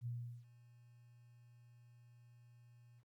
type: tone with ADSR envelope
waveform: sine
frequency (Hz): 119.9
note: A#2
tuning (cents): +49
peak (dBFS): -39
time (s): 0.01-3.04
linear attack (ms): 51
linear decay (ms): 380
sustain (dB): -22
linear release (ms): 54
effects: 13-bit